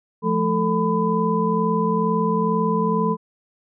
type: tone cluster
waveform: sine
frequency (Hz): 173.5 / 215.7 / 443.7 / 1003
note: F3 / A3 / A4 / B5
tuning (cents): -11 / -34 / +14 / +26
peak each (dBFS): -23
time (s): 0.22-3.17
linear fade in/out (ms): 50
effects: none